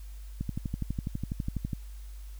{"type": "click train", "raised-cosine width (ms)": 5, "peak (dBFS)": -19, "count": 17, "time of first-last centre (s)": [0.41, 1.732], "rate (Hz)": 12.1, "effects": ["added 50 Hz sine -40 dBFS peak until 2.39 s", "white hiss -59 dBFS RMS until 2.39 s"]}